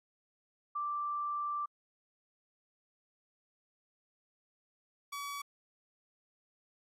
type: tone pair in turn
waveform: sine / sawtooth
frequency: 1174.7 / 1138 Hz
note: D6 / C#6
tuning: 0 / +45 cents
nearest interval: minor second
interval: 55 cents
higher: first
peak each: -33 / -35 dBFS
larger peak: first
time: 0.75-1.66 / 5.12-5.42 s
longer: first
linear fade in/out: 10 ms
effects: AAC 48 kbps